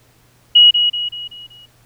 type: tone with echo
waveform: sine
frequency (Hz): 2905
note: F#7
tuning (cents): -32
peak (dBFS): -4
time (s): 0.55-0.71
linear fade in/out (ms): 10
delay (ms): 190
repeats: 5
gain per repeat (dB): -7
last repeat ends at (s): 1.66
effects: added 120 Hz sine -54 dBFS peak until 1.85 s + pink hiss -54 dBFS RMS until 1.85 s